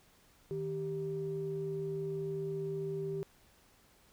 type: tone pair together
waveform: sine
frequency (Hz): 155.57 / 392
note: D#3 / G4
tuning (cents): 0 / 0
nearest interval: octave + major third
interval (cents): 1600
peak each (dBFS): -39 / -35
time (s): 0.51-3.23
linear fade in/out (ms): 0
effects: tanh soft clip ceiling -27 dBFS + pink hiss -65 dBFS RMS until 4.12 s